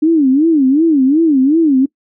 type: tone with vibrato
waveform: sine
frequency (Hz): 293.7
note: D4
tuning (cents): 0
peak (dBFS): -7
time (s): 0.02-1.86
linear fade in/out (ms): 10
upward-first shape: sine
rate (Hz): 2.7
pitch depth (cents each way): 220
effects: noise-tail reverb RT60 0.1 s tail -22 dB re dry